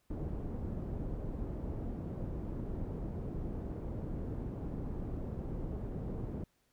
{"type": "low-pass noise", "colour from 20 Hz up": "pink", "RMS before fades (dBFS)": -39, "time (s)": [0.1, 6.44], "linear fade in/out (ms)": 5, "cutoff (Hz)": 380, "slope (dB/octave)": 12, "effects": ["pink hiss -75 dBFS RMS until 6.72 s"]}